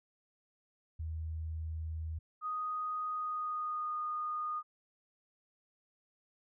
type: tone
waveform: sine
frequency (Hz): 79.9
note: D#2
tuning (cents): +47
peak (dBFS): -36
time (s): 0.99-2.19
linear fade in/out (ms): 10
type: tone with pitch glide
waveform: sine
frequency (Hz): 1244.5 to 1228.1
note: D#6 to D#6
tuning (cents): 0 to -23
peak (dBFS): -34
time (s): 2.41-4.63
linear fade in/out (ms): 50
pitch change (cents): -23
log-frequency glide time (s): 3.12-3.97
effects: none